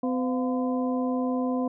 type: harmonic tone with a mistuned harmonic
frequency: 254.5 Hz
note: C4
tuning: 48 cents flat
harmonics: 1 / 2 / 3 / 4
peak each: -25 / -31 / -35 / -37 dBFS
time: 0.03-1.68 s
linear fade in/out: 5 ms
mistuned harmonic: 3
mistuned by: -130 cents
effects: none